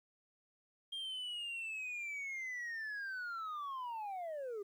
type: linear sweep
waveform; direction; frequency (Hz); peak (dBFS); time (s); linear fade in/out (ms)
sine; down; 3223 to 388.8; -37; 0.92-4.63; 10
effects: tanh soft clip ceiling -39 dBFS + 12-bit